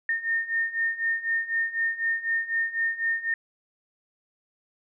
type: beating tone pair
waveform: sine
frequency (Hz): 1824 / 1828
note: A#6 / A#6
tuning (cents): -38 / -34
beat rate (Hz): 4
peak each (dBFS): -29 / -26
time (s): 0.09-3.34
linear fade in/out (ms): 2
effects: none